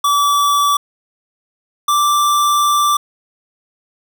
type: tone pair in turn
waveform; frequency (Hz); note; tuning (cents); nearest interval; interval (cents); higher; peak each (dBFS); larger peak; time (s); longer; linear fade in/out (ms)
square; 1153 / 1173.8; D6 / D6; -32 / -1; unison; 31; second; -12; neither; 0.04-0.77 / 1.88-2.97; second; 5
effects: none